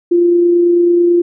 sine tone with amplitude modulation, 347.2 Hz, F4, 10 cents flat, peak -6 dBFS, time 0.11-1.22 s, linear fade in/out 10 ms, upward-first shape sine, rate 29.1 Hz, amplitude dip 25%, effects none

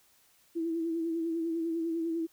sine tone with vibrato, 330.2 Hz, E4, 3 cents sharp, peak -29 dBFS, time 0.55-2.27 s, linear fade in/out 20 ms, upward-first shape sine, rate 10 Hz, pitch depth 40 cents each way, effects white hiss -65 dBFS RMS until 2.32 s

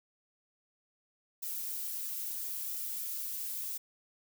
violet noise with flanger, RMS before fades -38 dBFS, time 1.42-3.78 s, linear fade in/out 10 ms, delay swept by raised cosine 1.8 to 5.7 ms, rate 0.75 Hz, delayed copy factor -0.75, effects none

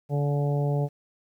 harmonic tone with a mistuned harmonic, 144.1 Hz, D3, 33 cents flat, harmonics 1 / 2 / 3 / 4 / 5 / 6, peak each -23 / -37 / -32 / -34 / -37 / -42 dBFS, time 0.09-0.89 s, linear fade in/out 50 ms, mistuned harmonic 6, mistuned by -21 cents, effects 10-bit

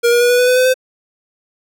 square tone with pitch steps, 472.8 / 478.6 / 484.4 / 490.3 / 496.3 / 502.4 / 508.5 / 514.7 Hz, A#4 / A#4 / B4 / B4 / B4 / B4 / C5 / C5, +24 / +46 / -34 / -13 / +8 / +30 / -50 / -29 cents, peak -10 dBFS, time 0.03-0.742 s, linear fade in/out 20 ms, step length 89 ms, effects none

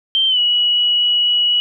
sine tone with pitch glide, 3136 to 2926 Hz, G7 to F#7, 0 to -20 cents, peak -12 dBFS, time 0.15-1.6 s, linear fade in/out 0 ms, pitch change -120 cents, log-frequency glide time 0.28-0.39 s, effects none

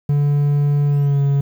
triangle tone with pitch glide, 144.6 to 140.4 Hz, D3 to C#3, -27 to +22 cents, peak -11 dBFS, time 0.09-1.41 s, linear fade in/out 5 ms, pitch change -51 cents, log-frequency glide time 0.86-1.2 s, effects 8-bit

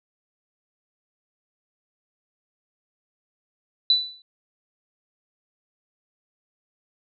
sine tone with exponential decay, 3977 Hz, B7, 11 cents sharp, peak -12 dBFS, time 3.9-4.22 s, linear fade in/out 2 ms, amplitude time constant 68 ms, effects none

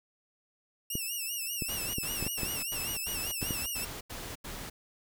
5% pulse tone with vibrato, 2749 Hz, F7, 28 cents flat, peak -25 dBFS, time 0.9-3.85 s, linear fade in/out 5 ms, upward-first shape sine, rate 5.1 Hz, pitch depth 100 cents each way
clicks, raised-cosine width 3 ms, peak -21 dBFS, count 8, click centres 0.954 / 1.622 / 1.984 / 2.226 / 2.266 / 2.433 / 3.428 / 3.508 s
pink noise bursts, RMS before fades -41 dBFS, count 9, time 1.68-4.7 s, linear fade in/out 10 ms, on 260 ms, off 85 ms
effects none

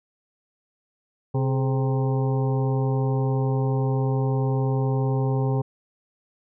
harmonic tone with a mistuned harmonic, 131.5 Hz, C3, 9 cents sharp, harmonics 1 / 2 / 3 / 4 / 6 / 7 / 8, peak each -21 / -31 / -29 / -34 / -35 / -38 / -43 dBFS, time 1.34-5.62 s, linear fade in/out 10 ms, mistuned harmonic 3, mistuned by +79 cents, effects none

